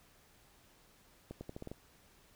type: accelerating click train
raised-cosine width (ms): 2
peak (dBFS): -30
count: 7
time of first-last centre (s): 1.31-1.715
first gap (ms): 100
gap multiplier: 0.84
effects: pink hiss -65 dBFS RMS until 2.35 s